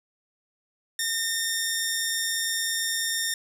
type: tone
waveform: 10% pulse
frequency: 1823 Hz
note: A#6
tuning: 39 cents flat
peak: -16 dBFS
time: 0.99-3.34 s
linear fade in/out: 2 ms
effects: none